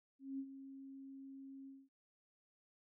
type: tone with ADSR envelope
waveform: sine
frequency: 270.7 Hz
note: C#4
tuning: 41 cents flat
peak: -39 dBFS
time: 0.19-1.89 s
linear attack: 200 ms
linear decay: 62 ms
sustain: -11 dB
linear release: 220 ms
effects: none